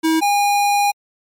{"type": "tone pair in turn", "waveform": "square", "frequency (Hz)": [321.1, 814.3], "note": ["E4", "G#5"], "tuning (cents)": [-45, -34], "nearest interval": "octave + major third", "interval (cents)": 1611, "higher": "second", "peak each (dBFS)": -14, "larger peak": "neither", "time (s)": [[0.03, 0.21], [0.21, 0.92]], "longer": "second", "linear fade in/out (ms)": 20, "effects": ["MP3 64 kbps"]}